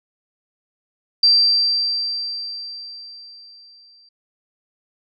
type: tone with exponential decay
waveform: sine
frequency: 4699 Hz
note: D8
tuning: in tune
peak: -9 dBFS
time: 1.23-4.09 s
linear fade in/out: 5 ms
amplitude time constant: 620 ms
effects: none